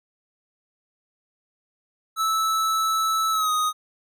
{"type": "tone with pitch glide", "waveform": "square", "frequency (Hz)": [1310, 1248], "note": ["E6", "D#6"], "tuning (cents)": [-11, 5], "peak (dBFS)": -21, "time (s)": [2.16, 3.73], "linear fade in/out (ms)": 50, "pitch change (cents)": -84, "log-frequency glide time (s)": [3.32, 3.51], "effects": []}